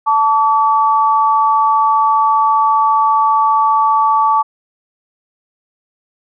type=tone pair together; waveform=sine; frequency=880 / 1145.1 Hz; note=A5 / D6; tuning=0 / -44 cents; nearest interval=perfect fourth; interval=456 cents; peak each=-12 dBFS; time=0.06-4.43 s; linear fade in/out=20 ms; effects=none